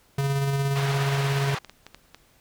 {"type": "tone with tremolo", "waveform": "square", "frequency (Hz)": 138.59, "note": "C#3", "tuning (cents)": 0, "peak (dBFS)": -22, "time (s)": [0.18, 1.55], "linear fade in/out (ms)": 5, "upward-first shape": "square", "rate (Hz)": 17, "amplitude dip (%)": 25}
{"type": "band-pass noise", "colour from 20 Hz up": "pink", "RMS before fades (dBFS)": -33, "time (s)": [0.75, 1.59], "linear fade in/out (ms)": 10, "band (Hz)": [740, 3600], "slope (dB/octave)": 12}
{"type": "clicks", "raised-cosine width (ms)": 0.2, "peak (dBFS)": -24, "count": 8, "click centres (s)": [0.963, 1.048, 1.385, 1.647, 1.696, 1.866, 1.946, 2.146]}
{"effects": ["pink hiss -60 dBFS RMS until 2.4 s"]}